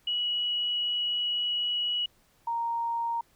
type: tone pair in turn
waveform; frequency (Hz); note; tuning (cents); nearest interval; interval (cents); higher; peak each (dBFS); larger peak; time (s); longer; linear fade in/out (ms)
sine; 2924 / 930.6; F#7 / A#5; -21 / -3; octave + minor sixth; 1982; first; -26 / -27; first; 0.07-2.06 / 2.47-3.21; first; 5
effects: pink hiss -65 dBFS RMS until 3.35 s